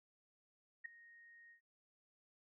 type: tone with ADSR envelope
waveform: sine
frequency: 1864.7 Hz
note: A#6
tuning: in tune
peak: -40 dBFS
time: 0.84-1.61 s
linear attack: 16 ms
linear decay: 4 ms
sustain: -19 dB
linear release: 100 ms
effects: none